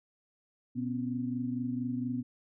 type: tone cluster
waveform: sine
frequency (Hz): 122.2 / 247.6 / 271.9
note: B2 / B3 / C#4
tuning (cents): -18 / +5 / -33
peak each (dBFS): -39 / -32 / -39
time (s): 0.75-2.23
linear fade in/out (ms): 20
effects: none